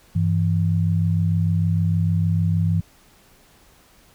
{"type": "tone pair together", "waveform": "sine", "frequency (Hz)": [98.25, 164.81], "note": ["G2", "E3"], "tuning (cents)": [4, 0], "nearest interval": "major sixth", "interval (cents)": 896, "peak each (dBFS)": [-19, -20], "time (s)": [0.15, 2.81], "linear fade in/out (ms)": 10, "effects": ["pink hiss -54 dBFS RMS until 4.14 s"]}